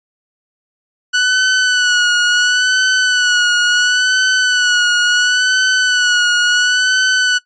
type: tone with vibrato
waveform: sawtooth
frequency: 1480 Hz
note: F#6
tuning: in tune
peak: -7 dBFS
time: 1.13-7.39 s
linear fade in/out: 20 ms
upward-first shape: sine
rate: 0.72 Hz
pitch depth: 42 cents each way
effects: noise-tail reverb RT60 0.1 s tail -19 dB re dry + resampled to 16000 Hz